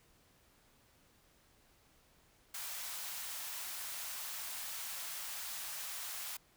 white high-pass noise, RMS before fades -43 dBFS, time 2.54-6.37 s, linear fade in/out 5 ms, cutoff 680 Hz, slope 24 dB/octave, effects pink hiss -68 dBFS RMS until 6.56 s

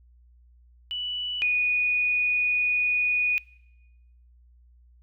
sine tone pair in turn, 2960 / 2468 Hz, F#7 / D#7, 0 / -15 cents, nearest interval minor third, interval 315 cents, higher first, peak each -28 / -20 dBFS, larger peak second, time 0.91-1.42 / 1.42-3.38 s, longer second, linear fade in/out 0 ms, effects noise-tail reverb RT60 1.0 s tail -23 dB re dry + added 60 Hz sine -53 dBFS peak until 5.02 s

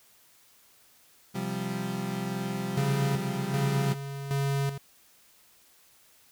35% pulse chord, C suspended fourth, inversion none, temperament equal, 130.81 / 174.61 / 196 Hz, C3 / F3 / G3, 0 / 0 / 0 cents, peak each -35 / -34 / -31 dBFS, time 1.34-3.95 s, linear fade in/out 20 ms
square tone with tremolo, 138.9 Hz, C#3, 4 cents sharp, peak -26 dBFS, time 2.77-4.78 s, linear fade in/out 5 ms, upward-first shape square, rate 1.3 Hz, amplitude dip 65%
effects white hiss -60 dBFS RMS until 6.31 s

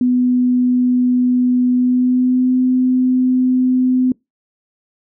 sine tone with pitch glide, 249.1 to 254.5 Hz, B3 to C4, +15 to -48 cents, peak -11 dBFS, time 0.01-4.12 s, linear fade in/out 2 ms, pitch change +37 cents, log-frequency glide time 1.74-2.56 s, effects noise-tail reverb RT60 0.2 s tail -25 dB re dry

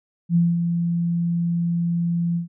sine tone with ADSR envelope, 170.7 Hz, F3, 39 cents flat, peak -13 dBFS, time 0.29-2.48 s, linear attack 66 ms, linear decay 210 ms, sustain -6 dB, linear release 120 ms, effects none

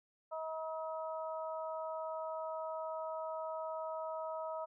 harmonic tone, 318.8 Hz, D#4, 42 cents sharp, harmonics 2 / 3 / 4, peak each -40 / -44 / -46 dBFS, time 0.31-4.66 s, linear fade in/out 20 ms, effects none

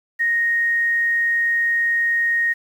sine tone, 1864.7 Hz, A#6, in tune, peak -16 dBFS, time 0.19-2.54 s, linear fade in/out 20 ms, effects 8-bit

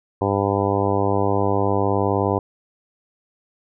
harmonic tone, 99.6 Hz, G2, 28 cents sharp, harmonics 1 / 2 / 3 / 4 / 5 / 6 / 7 / 8 / 9 / 10, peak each -24 / -28 / -26 / -24 / -25 / -29 / -28 / -28 / -28 / -29 dBFS, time 0.21-2.39 s, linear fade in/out 5 ms, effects none

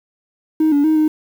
triangle tone with pitch steps, 313.7 / 286.9 / 313.8 / 309 Hz, D#4 / D4 / D#4 / D#4, +14 / -40 / +15 / -12 cents, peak -8 dBFS, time 0.6-1.08 s, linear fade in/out 5 ms, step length 120 ms, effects tanh soft clip ceiling -7 dBFS + 7-bit

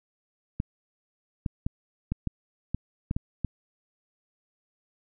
clicks, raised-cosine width 5 ms, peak -15 dBFS, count 9, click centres 0.601 / 1.462 / 1.665 / 2.12 / 2.273 / 2.746 / 3.111 / 3.165 / 3.447 s, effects none

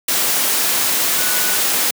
sine tone in noise, 1474 Hz, F#6, 7 cents flat, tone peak -26 dBFS, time 1.18-1.56 s, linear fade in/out 5 ms, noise white, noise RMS -17 dBFS, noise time 0.08-1.91 s, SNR -12 dB, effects high-pass 200 Hz 12 dB/octave

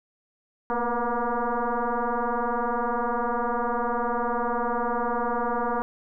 sine tone with frequency modulation, 229.1 Hz, A#3, 30 cents flat, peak -23 dBFS, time 0.7-5.82 s, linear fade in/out 0 ms, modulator 239 Hz, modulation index 4.6, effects none

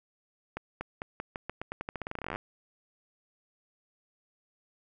accelerating click train, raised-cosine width 0.5 ms, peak -20 dBFS, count 26, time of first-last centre 0.57-2.359 s, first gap 240 ms, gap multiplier 0.87, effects none

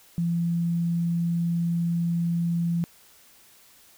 sine tone, 170 Hz, F3, 46 cents flat, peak -22 dBFS, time 0.18-2.84 s, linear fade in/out 0 ms, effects white hiss -55 dBFS RMS until 3.97 s

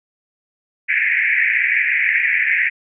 white band-pass noise, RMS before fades -17 dBFS, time 0.88-2.7 s, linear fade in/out 20 ms, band 1700 to 2400 Hz, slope 96 dB/octave, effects none

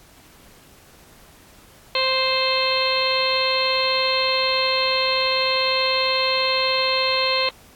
harmonic tone, 523.3 Hz, C5, in tune, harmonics 1 / 2 / 3 / 4 / 5 / 6 / 7 / 8, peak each -24 / -25 / -35 / -28 / -26 / -29 / -30 / -23 dBFS, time 1.95-7.49 s, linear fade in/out 2 ms, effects pink hiss -50 dBFS RMS until 7.75 s + AAC 64 kbps

